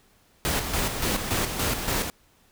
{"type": "noise with tremolo", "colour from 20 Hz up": "pink", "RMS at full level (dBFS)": -25, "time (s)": [0.45, 2.1], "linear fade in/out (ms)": 0, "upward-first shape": "square", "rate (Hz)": 3.5, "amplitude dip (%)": 50, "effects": ["pink hiss -61 dBFS RMS until 2.51 s"]}